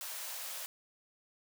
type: high-pass noise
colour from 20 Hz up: white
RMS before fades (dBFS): -42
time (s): 0.01-0.66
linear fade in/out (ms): 0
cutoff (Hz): 500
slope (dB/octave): 96
effects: none